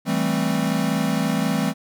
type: chord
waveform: square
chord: A minor seventh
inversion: second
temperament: equal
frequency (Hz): 164.81 / 196 / 220 / 261.6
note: E3 / G3 / A3 / C4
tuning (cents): 0 / 0 / 0 / 0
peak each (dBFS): -26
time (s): 0.05-1.74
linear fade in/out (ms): 50
effects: none